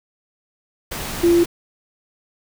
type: tone in noise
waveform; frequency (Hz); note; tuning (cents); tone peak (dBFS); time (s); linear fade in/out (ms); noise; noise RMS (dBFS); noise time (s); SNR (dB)
sine; 343; F4; -31; -11; 1.23-1.44; 10; pink; -28; 0.91-1.46; +14
effects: none